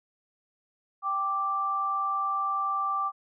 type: tone pair together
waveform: sine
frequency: 784 / 1174.7 Hz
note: G5 / D6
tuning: 0 / 0 cents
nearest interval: perfect fifth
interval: 700 cents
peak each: -34 / -26 dBFS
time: 1.02-3.12 s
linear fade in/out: 50 ms
effects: none